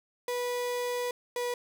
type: tone pair in turn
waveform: 35% pulse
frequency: 490 / 487.2 Hz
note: B4 / B4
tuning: -14 / -24 cents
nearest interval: unison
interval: 10 cents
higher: first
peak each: -28 dBFS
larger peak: neither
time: 0.28-1.11 / 1.36-1.54 s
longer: first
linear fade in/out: 2 ms
effects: none